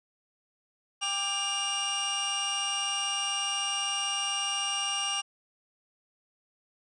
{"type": "tone cluster", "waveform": "sawtooth", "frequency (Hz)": [796, 1184, 2829], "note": ["G5", "D6", "F7"], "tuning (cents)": [26, 14, 22], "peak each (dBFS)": [-33, -33, -26], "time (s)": [1.01, 5.22], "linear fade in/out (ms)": 20, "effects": ["resampled to 22050 Hz"]}